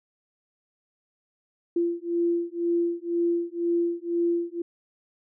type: beating tone pair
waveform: sine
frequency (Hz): 341.5 / 343.5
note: F4 / F4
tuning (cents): -39 / -29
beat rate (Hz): 2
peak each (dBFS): -26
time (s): 1.76-4.62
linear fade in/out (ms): 5
effects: none